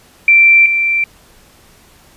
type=tone pair in turn; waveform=sine; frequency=2349 / 2349 Hz; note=D7 / D7; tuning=0 / 0 cents; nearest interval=unison; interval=0 cents; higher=neither; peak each=-4 / -11 dBFS; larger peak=first; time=0.28-0.66 / 0.66-1.04 s; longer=neither; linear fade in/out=2 ms; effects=pink hiss -46 dBFS RMS until 2.16 s + resampled to 32000 Hz